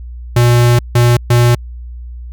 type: tone bursts at uneven times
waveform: square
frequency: 120.4 Hz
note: B2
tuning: 44 cents flat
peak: -7 dBFS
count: 3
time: 0.36-0.79 / 0.95-1.17 / 1.3-1.55 s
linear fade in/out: 5 ms
effects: added 60 Hz sine -25 dBFS peak until 2.32 s